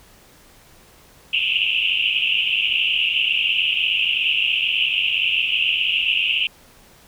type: band-pass noise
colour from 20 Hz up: pink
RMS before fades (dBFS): -20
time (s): 1.33-6.47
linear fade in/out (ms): 2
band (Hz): 2600 to 3000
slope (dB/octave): 96
effects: pink hiss -50 dBFS RMS until 7.07 s